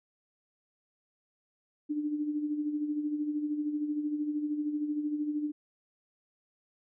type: tone with tremolo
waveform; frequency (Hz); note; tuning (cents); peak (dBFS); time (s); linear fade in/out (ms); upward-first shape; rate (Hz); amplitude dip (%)
sine; 298; D4; +25; -27; 1.89-5.52; 20; sine; 13; 55
effects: none